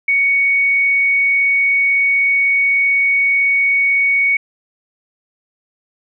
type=tone with frequency modulation; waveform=sine; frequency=2231 Hz; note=C#7; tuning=11 cents sharp; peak=-11 dBFS; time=0.08-4.37 s; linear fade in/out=5 ms; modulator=34.5 Hz; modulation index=0.21; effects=none